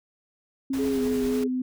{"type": "tone with pitch glide", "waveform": "sine", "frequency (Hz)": [267.7, 254.7], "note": ["C4", "C4"], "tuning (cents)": [40, -46], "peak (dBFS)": -24, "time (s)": [0.7, 1.62], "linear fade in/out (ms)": 5, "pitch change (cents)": -86, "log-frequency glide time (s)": [0.95, 1.01]}
{"type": "noise with tremolo", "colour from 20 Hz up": "pink", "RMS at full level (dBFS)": -38, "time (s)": [0.73, 1.44], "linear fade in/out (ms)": 5, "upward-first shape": "sine", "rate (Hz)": 10, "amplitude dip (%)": 25}
{"type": "tone with vibrato", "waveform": "sine", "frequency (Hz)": 415.3, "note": "G#4", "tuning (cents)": 0, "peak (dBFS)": -26, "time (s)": [0.78, 1.48], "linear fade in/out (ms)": 20, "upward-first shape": "triangle", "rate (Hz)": 3.8, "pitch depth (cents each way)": 35}
{"effects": []}